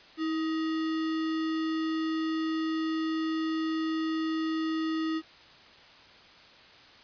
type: tone with sample-and-hold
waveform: sine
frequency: 320 Hz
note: D#4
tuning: 49 cents sharp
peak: -27 dBFS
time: 0.17-5.22 s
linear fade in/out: 50 ms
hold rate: 1575 Hz
effects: white hiss -53 dBFS RMS until 7.03 s + resampled to 11025 Hz